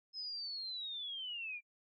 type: linear sweep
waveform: sine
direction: down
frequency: 5160 to 2349 Hz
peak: -40 dBFS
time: 0.13-1.61 s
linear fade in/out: 50 ms
effects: noise-tail reverb RT60 0.1 s tail -25 dB re dry